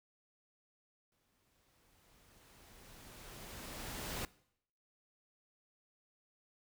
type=noise with exponential growth; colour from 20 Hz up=pink; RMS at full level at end=-40 dBFS; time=1.12-4.25 s; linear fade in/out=1 ms; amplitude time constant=680 ms; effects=noise-tail reverb RT60 0.7 s tail -21 dB re dry